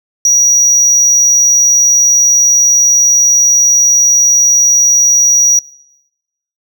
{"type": "tone", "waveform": "triangle", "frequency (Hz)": 5780, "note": "F#8", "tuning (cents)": -41, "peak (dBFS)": -4, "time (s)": [0.25, 5.59], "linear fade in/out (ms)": 2, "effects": ["noise-tail reverb RT60 1.0 s tail -26 dB re dry"]}